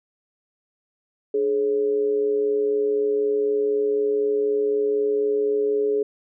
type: tone with amplitude modulation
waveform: sine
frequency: 420.6 Hz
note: G#4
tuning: 22 cents sharp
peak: -16 dBFS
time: 1.34-6.03 s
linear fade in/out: 5 ms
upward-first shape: sine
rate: 124 Hz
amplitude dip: 55%
effects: none